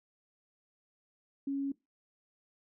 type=tone; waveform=sine; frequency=276.7 Hz; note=C#4; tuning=3 cents flat; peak=-31 dBFS; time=1.47-1.72 s; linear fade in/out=5 ms; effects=noise-tail reverb RT60 0.2 s tail -20 dB re dry